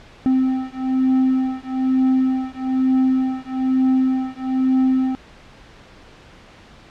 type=beating tone pair; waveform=triangle; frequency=260 / 261.1 Hz; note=C4 / C4; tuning=-11 / -3 cents; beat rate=1.1 Hz; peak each=-17 dBFS; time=0.26-5.15 s; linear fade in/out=0 ms; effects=pink hiss -45 dBFS RMS until 6.9 s + low-pass 4000 Hz 12 dB/octave